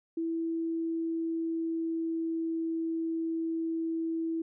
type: tone with pitch glide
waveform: sine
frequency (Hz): 329.4 to 327.3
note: E4 to E4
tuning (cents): -1 to -12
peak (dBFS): -29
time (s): 0.17-4.42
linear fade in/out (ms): 5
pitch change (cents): -11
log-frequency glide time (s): 0.32-2.72
effects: none